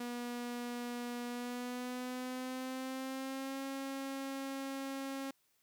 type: tone with pitch glide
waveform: sawtooth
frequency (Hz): 241.7 to 271.3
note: B3 to C#4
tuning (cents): -37 to -37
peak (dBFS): -35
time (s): 0-5.31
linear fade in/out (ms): 5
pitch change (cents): +200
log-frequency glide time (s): 1.26-3.64
effects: white hiss -75 dBFS RMS until 5.62 s